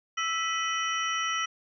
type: tone cluster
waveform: sine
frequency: 1317 / 1968 / 2522 / 3025 / 5770 Hz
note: E6 / B6 / D#7 / F#7 / F#8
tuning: -2 / -7 / +23 / +38 / -44 cents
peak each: -30 / -33 / -38 / -33 / -38 dBFS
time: 0.17-1.46 s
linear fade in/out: 10 ms
effects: none